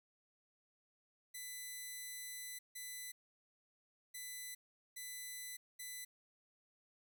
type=tone bursts at uneven times; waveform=5% pulse; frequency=2000 Hz; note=B6; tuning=21 cents sharp; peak=-35 dBFS; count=5; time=1.34-2.59 / 2.75-3.12 / 4.14-4.55 / 4.96-5.57 / 5.79-6.05 s; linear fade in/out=10 ms; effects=none